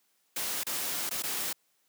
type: noise with dropouts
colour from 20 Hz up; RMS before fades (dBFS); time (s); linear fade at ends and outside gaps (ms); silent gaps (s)
white; -33; 0.36-1.53; 5; 0.635-0.666 / 1.094-1.109 / 1.224-1.235
effects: white hiss -72 dBFS RMS until 1.88 s + high-pass 150 Hz 12 dB/octave